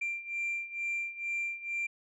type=beating tone pair; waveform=sine; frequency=2367 / 2369.2 Hz; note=D7 / D7; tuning=+13 / +15 cents; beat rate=2.2 Hz; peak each=-36 / -33 dBFS; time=0.01-1.87 s; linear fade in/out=10 ms; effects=tanh soft clip ceiling -28 dBFS